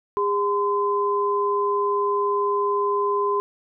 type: tone pair together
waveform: sine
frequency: 406.4 / 1024.1 Hz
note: G#4 / C6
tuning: -38 / -37 cents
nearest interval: octave + major third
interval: 1601 cents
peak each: -22 dBFS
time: 0.17-3.4 s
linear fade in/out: 0 ms
effects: none